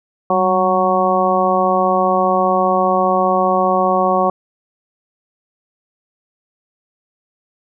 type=harmonic tone with a mistuned harmonic; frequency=185 Hz; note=F#3; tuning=in tune; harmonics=1 / 2 / 3 / 4 / 5 / 6; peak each=-22 / -21 / -18 / -17 / -23 / -18 dBFS; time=0.3-4.3 s; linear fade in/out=2 ms; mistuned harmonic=1; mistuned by=+59 cents; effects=none